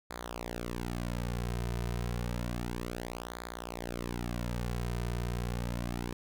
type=tone with flanger; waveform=sawtooth; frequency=59.5 Hz; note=A#1; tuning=36 cents sharp; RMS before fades=-36 dBFS; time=0.1-6.13 s; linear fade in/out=5 ms; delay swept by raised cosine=0.35 to 3.65 ms; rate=0.3 Hz; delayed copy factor=-0.85; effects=none